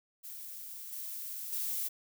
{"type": "noise with level steps", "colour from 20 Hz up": "violet", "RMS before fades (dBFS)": [-45, -41, -35], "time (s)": [0.23, 1.89], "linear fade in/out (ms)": 20, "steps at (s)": [0.92, 1.52], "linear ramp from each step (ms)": 10, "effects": []}